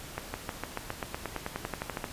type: accelerating click train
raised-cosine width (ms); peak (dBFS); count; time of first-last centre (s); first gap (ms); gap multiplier
0.5; -17; 18; 0.18-2.042; 160; 0.95
effects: pink hiss -44 dBFS RMS until 2.12 s + resampled to 32000 Hz